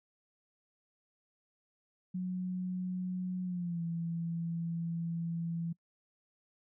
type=tone with pitch glide; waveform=sine; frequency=182.8 to 167.63 Hz; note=F#3 to E3; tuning=-21 to +29 cents; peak=-33 dBFS; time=2.14-5.73 s; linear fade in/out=10 ms; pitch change=-150 cents; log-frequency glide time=3.44-3.82 s; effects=noise-tail reverb RT60 0.1 s tail -24 dB re dry